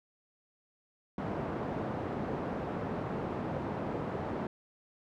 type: band-pass noise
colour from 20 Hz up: pink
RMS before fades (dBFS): -36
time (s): 1.18-4.47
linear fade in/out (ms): 2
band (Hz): 130 to 910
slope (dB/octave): 12
effects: none